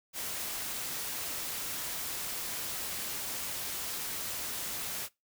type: noise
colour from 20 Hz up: white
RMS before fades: -37 dBFS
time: 0.13-5.09 s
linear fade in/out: 50 ms
effects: noise-tail reverb RT60 0.2 s tail -21 dB re dry